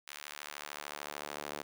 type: tone with high-pass filter sweep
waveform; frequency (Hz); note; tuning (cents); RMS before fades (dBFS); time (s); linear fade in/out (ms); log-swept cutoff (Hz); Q
sawtooth; 73.42; D2; 0; -44; 0.07-1.63; 10; 1900 to 430; 0.75
effects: none